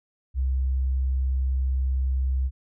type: tone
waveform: sine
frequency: 65.41 Hz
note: C2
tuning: in tune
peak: -21 dBFS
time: 0.34-2.51 s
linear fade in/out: 50 ms
effects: none